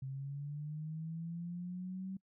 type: linear sweep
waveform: sine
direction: up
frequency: 132.2 to 192.2 Hz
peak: -39 dBFS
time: 0.02-2.17 s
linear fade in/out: 5 ms
effects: noise-tail reverb RT60 0.1 s tail -25 dB re dry